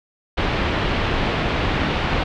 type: low-pass noise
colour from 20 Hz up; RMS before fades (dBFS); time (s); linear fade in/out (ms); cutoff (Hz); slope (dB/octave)
pink; -21; 0.37-2.24; 10; 3500; 24
effects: none